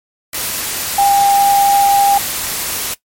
sine tone in noise, 800 Hz, G5, 35 cents sharp, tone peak -8 dBFS, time 0.98-2.18 s, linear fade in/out 5 ms, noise white, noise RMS -20 dBFS, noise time 0.33-2.94 s, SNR +9 dB, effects noise-tail reverb RT60 0.1 s tail -17 dB re dry + MP3 64 kbps

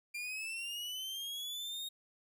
40% pulse linear sweep, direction up, 2379 to 3741 Hz, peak -38 dBFS, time 0.14-1.89 s, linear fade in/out 10 ms, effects none

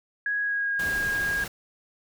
sine tone with pitch glide, 1661.2 to 1632.7 Hz, G#6 to G#6, 0 to -30 cents, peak -24 dBFS, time 0.26-1.44 s, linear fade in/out 2 ms, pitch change -30 cents, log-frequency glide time 0.41-0.73 s
pink noise, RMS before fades -36 dBFS, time 0.79-1.48 s, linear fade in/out 5 ms
effects none

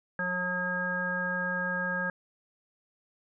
harmonic tone, 180.6 Hz, F#3, 42 cents flat, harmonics 1 / 3 / 5 / 7 / 9, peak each -36 / -37 / -40 / -39 / -30 dBFS, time 0.19-2.1 s, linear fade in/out 2 ms, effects none

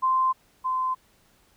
sine tone pair in turn, 1041 / 1031.4 Hz, C6 / C6, -9 / -25 cents, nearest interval unison, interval 16 cents, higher first, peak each -19 / -23 dBFS, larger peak first, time 0.02-0.33 / 0.64-0.95 s, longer neither, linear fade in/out 20 ms, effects pink hiss -62 dBFS RMS until 1.56 s

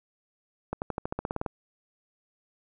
accelerating click train, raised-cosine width 1 ms, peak -16 dBFS, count 12, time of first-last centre 0.73-1.462 s, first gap 89 ms, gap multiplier 0.94, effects none

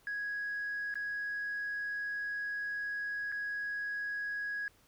sine tone with dropouts, 1661.2 Hz, G#6, in tune, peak -33 dBFS, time 0.07-4.68 s, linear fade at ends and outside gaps 1 ms, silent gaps 0.941-0.955 / 3.318-3.323 s, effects tanh soft clip ceiling -31 dBFS + pink hiss -66 dBFS RMS until 4.87 s

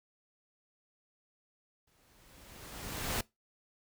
pink noise with exponential growth, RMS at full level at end -32 dBFS, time 1.87-3.21 s, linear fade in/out 5 ms, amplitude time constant 290 ms, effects noise-tail reverb RT60 0.2 s tail -22 dB re dry

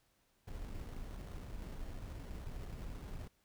brown noise with sample-and-hold, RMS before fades -45 dBFS, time 0.47-3.28 s, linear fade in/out 5 ms, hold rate 2450 Hz, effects pink hiss -75 dBFS RMS until 3.44 s

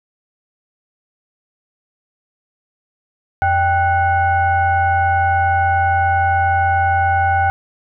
sine tone with frequency modulation, 784 Hz, G5, in tune, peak -12 dBFS, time 3.42-7.5 s, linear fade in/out 0 ms, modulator 695 Hz, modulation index 0.9, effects none

